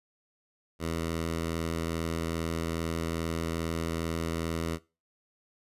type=tone; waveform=10% pulse; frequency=82.41 Hz; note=E2; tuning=in tune; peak=-22 dBFS; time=0.79-4.79 s; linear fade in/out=50 ms; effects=noise-tail reverb RT60 0.3 s tail -20 dB re dry + resampled to 32000 Hz